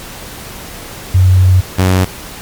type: tone pair in turn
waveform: sine / sawtooth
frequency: 92.5 / 92.91 Hz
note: F#2 / F#2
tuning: 0 / +8 cents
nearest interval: unison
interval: 8 cents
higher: second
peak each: -4 dBFS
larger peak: neither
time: 1.14-1.61 / 1.78-2.05 s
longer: first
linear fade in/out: 10 ms
effects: pink hiss -29 dBFS RMS until 2.41 s + MP3 96 kbps